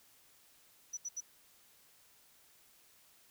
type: tone bursts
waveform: sine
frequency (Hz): 5920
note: F#8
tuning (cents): 0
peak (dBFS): -37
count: 3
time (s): 0.93-1.207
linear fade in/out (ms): 10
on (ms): 43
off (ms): 74
effects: white hiss -65 dBFS RMS until 3.3 s